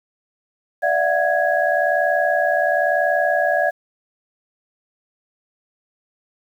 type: tone cluster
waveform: sine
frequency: 587 / 668 / 728 / 1662 Hz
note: D5 / E5 / F#5 / G#6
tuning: -1 / +23 / -28 / +1 cents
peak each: -21 dBFS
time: 0.82-3.71 s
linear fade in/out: 20 ms
effects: 8-bit